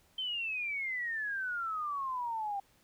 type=exponential sweep; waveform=sine; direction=down; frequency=3126 to 784 Hz; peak=-33 dBFS; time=0.18-2.6 s; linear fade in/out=5 ms; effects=pink hiss -67 dBFS RMS until 2.83 s